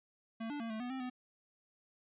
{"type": "tone with pitch steps", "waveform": "square", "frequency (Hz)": [225.8, 291.7, 228.3, 218.8, 246.2, 262.8, 251.4], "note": ["A3", "D4", "A#3", "A3", "B3", "C4", "B3"], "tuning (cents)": [45, -12, -36, -9, -5, 8, 31], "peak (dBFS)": -39, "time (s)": [0.4, 1.1], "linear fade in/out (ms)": 10, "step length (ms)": 100, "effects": ["resampled to 8000 Hz"]}